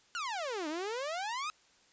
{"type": "exponential two-way sweep", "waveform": "sawtooth", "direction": "down then up", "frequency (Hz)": [1480, 293.7, 1292], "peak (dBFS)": -31, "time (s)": [0.15, 1.5], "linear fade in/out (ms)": 0, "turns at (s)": 0.68, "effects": ["white hiss -65 dBFS RMS until 1.92 s", "resampled to 16000 Hz"]}